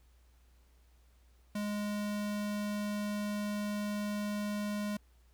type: tone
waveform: square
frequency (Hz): 207.3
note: G#3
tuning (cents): -3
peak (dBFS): -34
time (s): 1.55-4.97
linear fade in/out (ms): 5
effects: added 60 Hz sine -61 dBFS peak until 5.33 s + pink hiss -72 dBFS RMS until 5.33 s